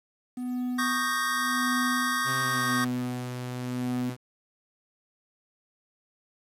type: tone with tremolo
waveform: triangle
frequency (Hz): 248.9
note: B3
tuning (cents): +14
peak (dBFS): -25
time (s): 0.37-4.1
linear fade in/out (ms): 5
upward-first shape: sine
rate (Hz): 0.88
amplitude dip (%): 90
type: chord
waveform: square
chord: Eb dominant seventh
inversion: third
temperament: equal with one note detuned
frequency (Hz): 1108.7 / 1230.9 / 1568 / 1864.7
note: Db6 / Eb6 / G6 / Bb6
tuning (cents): 0 / -19 / 0 / 0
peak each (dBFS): -32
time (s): 0.78-2.85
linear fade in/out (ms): 10
type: tone with pitch glide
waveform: sawtooth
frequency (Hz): 131.1 to 124.89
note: C3 to B2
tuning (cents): +4 to +20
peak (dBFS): -29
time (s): 2.24-4.17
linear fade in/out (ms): 50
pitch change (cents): -84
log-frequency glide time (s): 2.38-2.85
effects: resampled to 32000 Hz + 9-bit